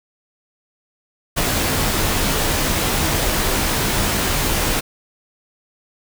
pink noise with comb filter, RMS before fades -19 dBFS, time 1.36-4.81 s, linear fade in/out 20 ms, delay 17 ms, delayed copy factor -0.55, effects none

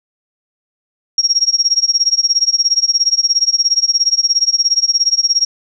sine tone with tremolo, 5590 Hz, F8, 1 cent sharp, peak -7 dBFS, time 1.18-5.45 s, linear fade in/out 2 ms, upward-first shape sine, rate 17 Hz, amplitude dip 95%, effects none

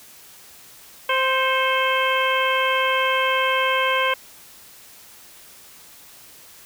harmonic tone with a mistuned harmonic, 523.3 Hz, C5, in tune, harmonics 1 / 2 / 3 / 4 / 5 / 6, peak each -24 / -22 / -25 / -26 / -27 / -27 dBFS, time 1.09-4.14 s, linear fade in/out 5 ms, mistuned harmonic 4, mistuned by +60 cents, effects white hiss -46 dBFS RMS until 6.65 s

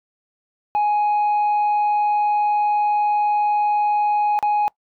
sine tone with dropouts, 834 Hz, G#5, 7 cents sharp, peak -13 dBFS, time 0.75-4.68 s, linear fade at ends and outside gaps 0 ms, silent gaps 4.39-4.427 s, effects noise-tail reverb RT60 0.1 s tail -25 dB re dry + tanh soft clip ceiling -15 dBFS

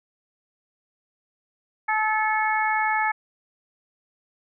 harmonic tone with a mistuned harmonic, 432.5 Hz, A4, 30 cents flat, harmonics 2 / 3 / 4 / 5, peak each -23 / -29 / -26 / -28 dBFS, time 1.88-3.12 s, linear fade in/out 10 ms, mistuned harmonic 5, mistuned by +21 cents, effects none

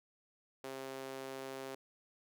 sawtooth tone with high-pass filter, 133.6 Hz, C3, 36 cents sharp, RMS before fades -45 dBFS, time 0.64-1.75 s, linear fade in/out 0 ms, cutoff 410 Hz, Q 1.6, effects none

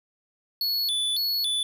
square tone with vibrato, 3903 Hz, B7, 21 cents flat, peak -24 dBFS, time 0.61-1.63 s, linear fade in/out 2 ms, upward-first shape square, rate 1.8 Hz, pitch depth 200 cents each way, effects 10-bit

